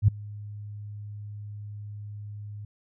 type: tone with ADSR envelope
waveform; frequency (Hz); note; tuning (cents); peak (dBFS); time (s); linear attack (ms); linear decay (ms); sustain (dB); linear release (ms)
sine; 103.83; G#2; 0; -12; 0.02-2.65; 60; 6; -24; 4
effects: none